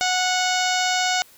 harmonic tone, 735 Hz, F#5, 12 cents flat, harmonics 1 / 2 / 3 / 4 / 5 / 6 / 7 / 8 / 9 / 10, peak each -23 / -26 / -28 / -29 / -30 / -31 / -31 / -32 / -33 / -33 dBFS, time 0.01-1.22 s, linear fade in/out 0 ms, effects white hiss -51 dBFS RMS until 1.37 s

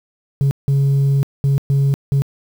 sine tone bursts at uneven times, 138.59 Hz, C#3, in tune, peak -9 dBFS, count 5, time 0.41-0.51 / 0.68-1.23 / 1.44-1.58 / 1.7-1.94 / 2.12-2.22 s, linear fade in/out 0 ms, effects tanh soft clip ceiling -11 dBFS + 7-bit

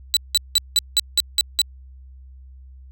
35% pulse tone bursts, 3957 Hz, B7, 3 cents sharp, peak -11 dBFS, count 8, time 0.14-1.616 s, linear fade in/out 0 ms, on 27 ms, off 180 ms, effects added 65 Hz sine -40 dBFS peak until 2.91 s

